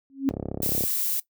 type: tone with exponential growth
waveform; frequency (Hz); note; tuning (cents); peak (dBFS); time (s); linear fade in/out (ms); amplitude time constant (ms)
sine; 271.8; C#4; -34; -15; 0.1-0.29; 0; 40
type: click train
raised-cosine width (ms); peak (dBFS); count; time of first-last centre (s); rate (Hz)
2; -16; 19; 0.31-0.838; 34.1
type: noise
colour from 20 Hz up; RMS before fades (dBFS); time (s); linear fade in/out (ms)
violet; -26; 0.62-1.2; 5
effects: noise-tail reverb RT60 0.1 s tail -18 dB re dry + high-pass 60 Hz 12 dB/octave